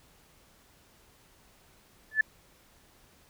sine tone with exponential growth, 1741 Hz, A6, 19 cents flat, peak -16 dBFS, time 2.11-2.21 s, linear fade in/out 5 ms, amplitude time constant 21 ms, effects pink hiss -61 dBFS RMS until 3.29 s

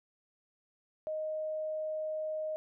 sine tone, 622.3 Hz, D#5, in tune, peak -33 dBFS, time 1.07-2.56 s, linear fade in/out 0 ms, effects none

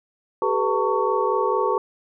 sine tone cluster, 384.5 / 428.9 / 493.4 / 900 / 1118 Hz, G4 / A4 / B4 / A5 / C#6, -33 / -44 / -2 / +39 / +14 cents, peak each -25 dBFS, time 0.42-1.78 s, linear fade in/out 2 ms, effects none

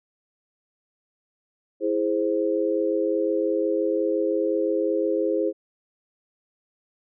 sine chord, E augmented, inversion none, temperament equal, 329.6 / 415.3 / 523.3 Hz, E4 / G#4 / B#4, 0 / 0 / 0 cents, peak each -25 dBFS, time 1.8-5.53 s, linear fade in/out 50 ms, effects none

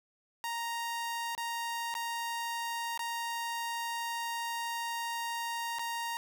sawtooth tone with dropouts, 932.3 Hz, A#5, in tune, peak -30 dBFS, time 0.44-6.17 s, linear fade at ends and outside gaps 0 ms, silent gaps 1.35-1.378 / 1.941-1.951 / 2.976-2.993 / 5.786-5.793 s, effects none

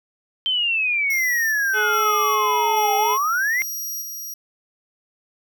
sine exponential two-way sweep, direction down then up, 3133 to 784 to 2145 Hz, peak -18 dBFS, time 0.46-3.62 s, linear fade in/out 0 ms, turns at 2.96 s
15% pulse tone with tremolo, 5720 Hz, F8, 41 cents sharp, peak -21 dBFS, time 1.1-4.34 s, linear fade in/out 5 ms, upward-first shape square, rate 1.2 Hz, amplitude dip 35%
harmonic tone, 424.6 Hz, G#4, 38 cents sharp, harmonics 1 / 2 / 3 / 5 / 6 / 7 / 8, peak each -25 / -28 / -30 / -32 / -33 / -33 / -34 dBFS, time 1.73-3.18 s, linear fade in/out 50 ms
effects none

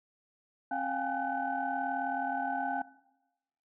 sine tone cluster, 268.4 / 708 / 795 / 834 / 1505 Hz, C4 / F5 / G5 / G#5 / F#6, +44 / +23 / +24 / +7 / +29 cents, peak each -39 / -35 / -35 / -37 / -39 dBFS, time 0.71-2.82 s, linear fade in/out 5 ms, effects noise-tail reverb RT60 0.9 s tail -18 dB re dry + tanh soft clip ceiling -19 dBFS

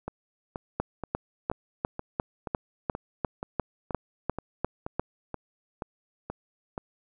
two click trains, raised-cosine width 1 ms, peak -19 / -12 dBFS, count 15 / 13, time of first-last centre 0.08-6.779 / 0.8-4.996 s, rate 2.09 / 2.86 Hz, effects none

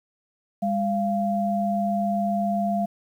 sine tone pair together, 202.5 / 690 Hz, G#3 / F5, -43 / -21 cents, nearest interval octave + major sixth, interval 2122 cents, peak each -24 dBFS, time 0.62-2.86 s, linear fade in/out 10 ms, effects 9-bit

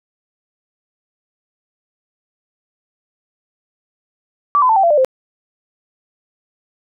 sine tone with pitch steps, 1157 / 1013.1 / 887 / 776.7 / 680.1 / 595.5 / 521.4 Hz, D6 / B5 / A5 / G5 / F5 / D5 / C5, -26 / +44 / +14 / -16 / -46 / +24 / -6 cents, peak -9 dBFS, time 4.55-5.047 s, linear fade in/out 0 ms, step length 71 ms, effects none

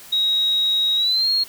sine tone with pitch glide, 3802 to 4268 Hz, A#7 to C8, +33 to +34 cents, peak -16 dBFS, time 0.12-1.44 s, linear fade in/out 10 ms, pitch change +201 cents, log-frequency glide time 0.96-1.29 s, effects white hiss -42 dBFS RMS until 1.48 s

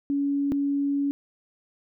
sine tone pair in turn, 281.9 / 281.9 Hz, C#4 / C#4, +29 / +29 cents, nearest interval unison, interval 0 cents, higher neither, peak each -22 dBFS, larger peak neither, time 0.1-0.52 / 0.52-1.11 s, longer second, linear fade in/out 0 ms, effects none

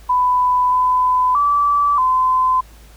sine tone with pitch steps, 997 / 1006 / 1157 / 1024 Hz, B5 / B5 / D6 / C6, +16 / +32 / -26 / -38 cents, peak -12 dBFS, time 0.09-2.61 s, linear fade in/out 10 ms, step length 630 ms, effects added 54 Hz sine -40 dBFS peak until 2.96 s + pink hiss -48 dBFS RMS until 2.96 s

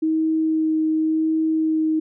sine tone with vibrato, 316.3 Hz, D#4, 29 cents sharp, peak -17 dBFS, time 0.02-2 s, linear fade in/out 10 ms, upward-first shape sine, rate 0.91 Hz, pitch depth 10 cents each way, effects none

